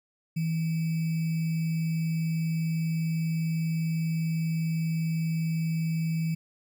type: tone with sample-and-hold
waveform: sine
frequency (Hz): 162.5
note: E3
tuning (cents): -24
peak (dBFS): -25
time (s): 0.36-6.35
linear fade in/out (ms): 10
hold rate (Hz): 2450
effects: none